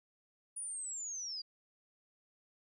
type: linear sweep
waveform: sine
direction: down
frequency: 9760 to 4735 Hz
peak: -39 dBFS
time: 0.56-1.42 s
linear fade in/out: 10 ms
effects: none